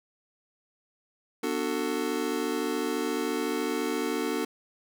square chord, B minor seventh, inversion none, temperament just, 246.9 / 296.3 / 370.4 / 444.5 Hz, B3 / D4 / F#4 / A4, 0 / +15 / +2 / +18 cents, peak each -35 / -33 / -34 / -33 dBFS, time 1.43-4.45 s, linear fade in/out 5 ms, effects none

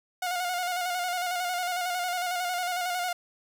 sawtooth tone with vibrato, 718 Hz, F5, 48 cents sharp, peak -24 dBFS, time 0.22-3.13 s, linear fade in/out 5 ms, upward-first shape square, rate 11 Hz, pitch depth 36 cents each way, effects 9-bit

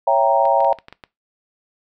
sine chord, C# diminished seventh, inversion none, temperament equal with one note detuned, 554.4 / 666.1 / 784 / 932.3 Hz, C#5 / E5 / G5 / Bb5, 0 / +18 / 0 / 0 cents, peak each -18 dBFS, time 0.07-0.73 s, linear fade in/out 5 ms
clicks, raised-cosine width 0.3 ms, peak -21 dBFS, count 8, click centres 0.454 / 0.605 / 0.647 / 0.729 / 0.787 / 0.884 / 0.926 / 1.038 s
effects noise-tail reverb RT60 0.2 s tail -19 dB re dry

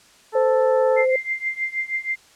harmonic tone, 440 Hz, A4, in tune, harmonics 1 / 2 / 3 / 4, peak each -23 / -25 / -32 / -37 dBFS, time 0.32-1.06 s, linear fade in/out 50 ms
sine tone with vibrato, 518 Hz, C5, 17 cents flat, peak -16 dBFS, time 0.35-1.16 s, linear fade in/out 5 ms, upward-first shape square, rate 18 Hz, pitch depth 9 cents each way
sine tone with tremolo, 2093 Hz, C7, in tune, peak -19 dBFS, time 0.96-2.16 s, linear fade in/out 20 ms, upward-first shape triangle, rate 6.3 Hz, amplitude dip 95%
effects white hiss -52 dBFS RMS until 2.35 s + low-pass 8000 Hz 12 dB/octave

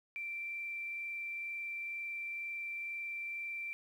sine tone with frequency modulation, 2349 Hz, D7, in tune, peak -38 dBFS, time 0.16-3.73 s, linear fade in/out 0 ms, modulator 22.1 Hz, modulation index 0.49, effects 11-bit

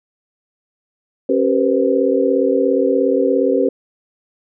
sine tone cluster, 272.3 / 390.1 / 477.9 / 515 Hz, C#4 / G4 / A#4 / C5, -31 / -8 / +43 / -28 cents, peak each -18 dBFS, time 1.29-3.69 s, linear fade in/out 5 ms, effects none

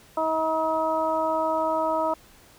harmonic tone, 318.6 Hz, D#4, 41 cents sharp, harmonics 1 / 2 / 3 / 4, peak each -32 / -25 / -26 / -30 dBFS, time 0.17-2.14 s, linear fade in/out 5 ms, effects pink hiss -53 dBFS RMS until 2.58 s

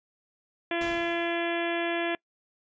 harmonic tone, 340 Hz, F4, 46 cents flat, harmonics 1 / 2 / 3 / 4 / 5 / 6 / 7 / 8 / 9 / 10, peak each -30 / -32 / -40 / -43 / -34 / -39 / -37 / -41 / -44 / -43 dBFS, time 0.71-2.15 s, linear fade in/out 2 ms
pink noise with exponential decay, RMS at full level -38 dBFS, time 0.81-1.6 s, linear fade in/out 2 ms, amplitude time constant 170 ms
effects noise-tail reverb RT60 0.1 s tail -25 dB re dry + resampled to 16000 Hz

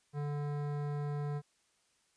sine tone with hard clipping, 145.8 Hz, D3, 12 cents flat, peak -36 dBFS, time 0.13-1.42 s, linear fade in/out 50 ms, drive 16 dB, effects white hiss -73 dBFS RMS until 2.16 s + resampled to 22050 Hz

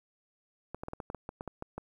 clicks, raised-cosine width 1 ms, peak -24 dBFS, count 12, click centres 0.746 / 0.835 / 0.884 / 0.934 / 1.002 / 1.101 / 1.147 / 1.291 / 1.409 / 1.477 / 1.624 / 1.78 s, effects 10-bit

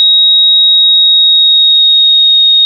sine tone with pitch glide, 3788 to 3732 Hz, A#7 to A#7, +27 to +1 cents, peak -3 dBFS, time 0-2.65 s, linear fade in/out 0 ms, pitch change -26 cents, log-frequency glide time 0.62-2.43 s, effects none

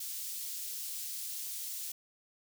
white high-pass noise, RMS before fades -40 dBFS, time 0-1.92 s, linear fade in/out 5 ms, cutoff 4400 Hz, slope 12 dB/octave, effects none

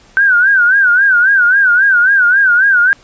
sine tone with vibrato, 1519 Hz, F#6, 45 cents sharp, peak -6 dBFS, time 0.17-2.93 s, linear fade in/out 0 ms, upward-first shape sine, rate 3.7 Hz, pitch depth 130 cents each way, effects pink hiss -45 dBFS RMS until 3.03 s + resampled to 16000 Hz

